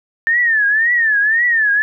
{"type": "tone with vibrato", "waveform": "sine", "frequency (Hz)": 1785, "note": "A6", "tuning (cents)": 24, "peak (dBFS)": -11, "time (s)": [0.27, 1.82], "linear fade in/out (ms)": 0, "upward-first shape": "triangle", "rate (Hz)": 1.9, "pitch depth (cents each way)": 170, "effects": []}